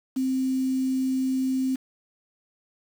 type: tone with quantisation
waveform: sine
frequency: 261.6 Hz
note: C4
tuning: in tune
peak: -22 dBFS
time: 0.16-1.76 s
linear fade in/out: 10 ms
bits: 7
effects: none